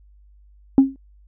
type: tone with exponential decay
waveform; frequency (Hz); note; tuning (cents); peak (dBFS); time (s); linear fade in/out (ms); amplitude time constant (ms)
sine; 269.7; C#4; -47; -3; 0.78-0.96; 1; 38
effects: tanh soft clip ceiling -5 dBFS + added 50 Hz sine -48 dBFS peak until 1.27 s